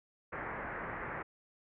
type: low-pass noise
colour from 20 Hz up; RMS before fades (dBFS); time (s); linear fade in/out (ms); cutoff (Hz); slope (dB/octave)
white; -41; 0.32-1.23; 10; 2000; 48
effects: none